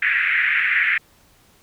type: band-pass noise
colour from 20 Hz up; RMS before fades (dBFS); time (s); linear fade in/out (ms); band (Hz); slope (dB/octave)
white; -19; 0.02-0.98; 5; 1600 to 2300; 48
effects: pink hiss -55 dBFS RMS until 1.62 s